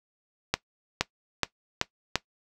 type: accelerating click train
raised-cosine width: 0.2 ms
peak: -5 dBFS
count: 5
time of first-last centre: 0.54-2.156 s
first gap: 470 ms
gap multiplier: 0.9
effects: noise-tail reverb RT60 0.1 s tail -18 dB re dry